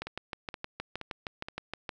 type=two click trains; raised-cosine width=0.3 ms; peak=-22 / -19 dBFS; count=4 / 13; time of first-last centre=0.07-1.485 / 0.02-1.892 s; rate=2.12 / 6.41 Hz; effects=none